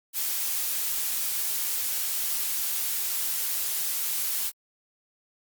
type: noise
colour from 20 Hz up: blue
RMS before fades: -28 dBFS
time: 0.13-4.52 s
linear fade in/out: 50 ms
effects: Opus 48 kbps